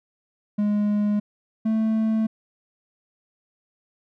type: tone pair in turn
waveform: triangle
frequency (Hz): 207.7 / 220.4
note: G#3 / A3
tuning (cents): 0 / +3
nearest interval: minor second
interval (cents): 103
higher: second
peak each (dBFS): -17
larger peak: neither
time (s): 0.58-1.2 / 1.65-2.27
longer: neither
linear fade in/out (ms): 10
effects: none